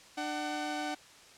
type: tone pair together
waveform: sawtooth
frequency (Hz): 298.8 / 753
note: D4 / F#5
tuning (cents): +30 / +30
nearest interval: octave + major third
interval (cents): 1600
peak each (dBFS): -33 / -32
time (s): 0.17-0.95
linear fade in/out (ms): 10
effects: white hiss -55 dBFS RMS until 1.37 s + low-pass 7000 Hz 12 dB/octave